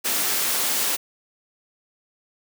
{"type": "high-pass noise", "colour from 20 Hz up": "white", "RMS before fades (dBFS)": -23, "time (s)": [0.04, 0.97], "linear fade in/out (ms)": 20, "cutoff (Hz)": 220, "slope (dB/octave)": 12, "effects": []}